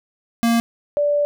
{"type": "tone pair in turn", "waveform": ["square", "sine"], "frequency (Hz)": [232.2, 583.3], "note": ["A#3", "D5"], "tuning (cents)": [-7, -12], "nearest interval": "octave + major third", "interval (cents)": 1595, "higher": "second", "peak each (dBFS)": -15, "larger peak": "neither", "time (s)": [[0.43, 0.6], [0.97, 1.25]], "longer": "second", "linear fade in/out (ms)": 0, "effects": []}